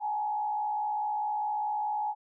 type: tone with frequency modulation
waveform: sine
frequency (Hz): 843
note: G#5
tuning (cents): +26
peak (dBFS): -28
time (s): 0-2.15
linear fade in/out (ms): 50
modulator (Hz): 64.8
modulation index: 0.6
effects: none